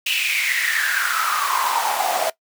pink noise with high-pass filter sweep, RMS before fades -21 dBFS, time 0.06-2.3 s, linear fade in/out 5 ms, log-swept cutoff 2800 to 650 Hz, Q 7.9, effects noise-tail reverb RT60 0.1 s tail -19 dB re dry

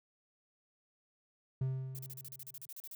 triangle tone with exponential decay, 131.4 Hz, C3, 8 cents sharp, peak -28 dBFS, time 1.61-2.67 s, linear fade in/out 5 ms, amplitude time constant 230 ms
violet noise bursts, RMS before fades -47 dBFS, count 14, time 1.95-2.949 s, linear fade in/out 0 ms, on 37 ms, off 37 ms
effects none

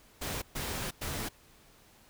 pink noise bursts at uneven times, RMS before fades -36 dBFS, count 3, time 0.21-0.42 / 0.55-0.91 / 1.01-1.29 s, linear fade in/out 10 ms, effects pink hiss -60 dBFS RMS until 2.09 s

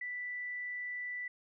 sine tone, 1975.5 Hz, B6, in tune, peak -37 dBFS, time 0.01-1.28 s, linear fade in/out 5 ms, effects none

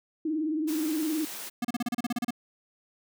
sine tone with vibrato, 311.1 Hz, D#4, in tune, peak -26 dBFS, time 0.25-1.25 s, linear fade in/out 5 ms, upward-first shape sine, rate 19 Hz, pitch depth 82 cents each way
white high-pass noise, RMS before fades -39 dBFS, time 0.67-1.5 s, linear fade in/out 20 ms, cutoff 170 Hz, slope 96 dB/octave
square tone bursts, 240.5 Hz, B3, 46 cents flat, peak -27 dBFS, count 12, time 1.62-2.307 s, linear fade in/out 5 ms, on 27 ms, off 33 ms
effects none

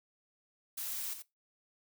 blue noise with echo, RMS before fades -39 dBFS, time 0.77-1.14 s, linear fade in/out 10 ms, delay 85 ms, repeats 1, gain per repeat -8 dB, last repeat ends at 1.225 s, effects noise-tail reverb RT60 0.2 s tail -20 dB re dry

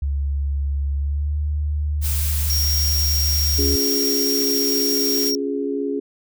sine tone with pitch glide, 70.2 to 74.29 Hz, C#2 to D2, +22 to +20 cents, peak -19 dBFS, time 0.02-3.76 s, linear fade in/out 5 ms, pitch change +98 cents, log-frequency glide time 0.96-1.35 s
blue noise, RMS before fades -26 dBFS, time 2.01-5.33 s, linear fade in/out 50 ms
square tone, 5588 Hz, F8, in tune, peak -21 dBFS, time 2.5-5.35 s, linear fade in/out 0 ms
sine chord, Db major, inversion none, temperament equal with one note detuned, 277.2 / 352.3 / 415.3 Hz, Db4 / F4 / Ab4, 0 / +15 / 0 cents, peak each -24 / -30 / -24 dBFS, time 3.58-6 s, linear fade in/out 10 ms
effects none

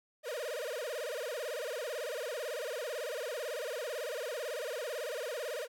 45% pulse tone with vibrato, 542 Hz, C#5, 39 cents flat, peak -36 dBFS, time 0.23-5.68 s, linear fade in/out 50 ms, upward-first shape sine, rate 18 Hz, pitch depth 270 cents each way, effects none

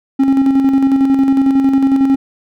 triangle tone with tremolo, 270.6 Hz, C#4, 42 cents flat, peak -5 dBFS, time 0.19-2.16 s, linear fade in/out 10 ms, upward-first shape square, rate 11 Hz, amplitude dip 40%, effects none

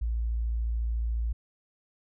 sine tone, 57 Hz, A#1, 38 cents flat, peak -26 dBFS, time 0.01-1.33 s, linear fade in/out 10 ms, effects none

